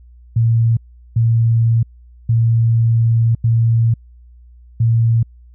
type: tone bursts at uneven times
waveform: sine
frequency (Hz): 114.9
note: A#2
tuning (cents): -25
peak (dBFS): -10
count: 5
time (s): 0.36-0.77 / 1.16-1.83 / 2.29-3.35 / 3.44-3.94 / 4.8-5.23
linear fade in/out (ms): 5
effects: added 60 Hz sine -40 dBFS peak until 5.54 s